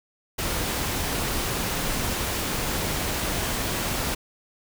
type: noise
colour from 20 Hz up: pink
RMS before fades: -27 dBFS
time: 0.38-4.15 s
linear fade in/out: 10 ms
effects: none